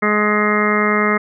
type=harmonic tone; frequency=210 Hz; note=G#3; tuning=19 cents sharp; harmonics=1 / 2 / 3 / 4 / 5 / 6 / 7 / 8 / 9 / 10; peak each=-19 / -20 / -25 / -31 / -26 / -19 / -31 / -27 / -23 / -21 dBFS; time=0.02-1.18 s; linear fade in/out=10 ms; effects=none